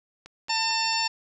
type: click train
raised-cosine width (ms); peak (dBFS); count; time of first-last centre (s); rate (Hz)
0.2; -26; 4; 0.26-0.933; 4.46
type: harmonic tone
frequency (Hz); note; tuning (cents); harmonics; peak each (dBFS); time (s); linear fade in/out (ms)
899; A5; +37; 1 / 2 / 3 / 4 / 5 / 6 / 8; -28 / -35 / -30 / -38 / -30 / -29 / -36; 0.49-1.08; 10
effects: none